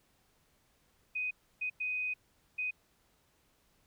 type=tone bursts at uneven times; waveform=sine; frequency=2500 Hz; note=D#7; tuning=8 cents sharp; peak=-32 dBFS; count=4; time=1.15-1.31 / 1.61-1.7 / 1.8-2.14 / 2.58-2.71 s; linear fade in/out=10 ms; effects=pink hiss -71 dBFS RMS until 3.86 s